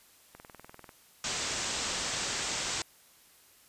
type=click train; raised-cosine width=0.5 ms; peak=-32 dBFS; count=12; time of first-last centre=0.35-0.892 s; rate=20.3 Hz
type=low-pass noise; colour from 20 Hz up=white; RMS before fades=-34 dBFS; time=1.24-2.82 s; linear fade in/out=2 ms; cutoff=8200 Hz; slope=96 dB/octave
effects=white hiss -60 dBFS RMS until 3.68 s + resampled to 32000 Hz